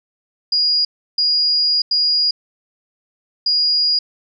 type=tone bursts at uneven times; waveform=sine; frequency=4872 Hz; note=D#8; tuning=37 cents flat; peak=-13 dBFS; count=4; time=0.52-0.85 / 1.18-1.82 / 1.91-2.31 / 3.46-3.99 s; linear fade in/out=5 ms; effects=none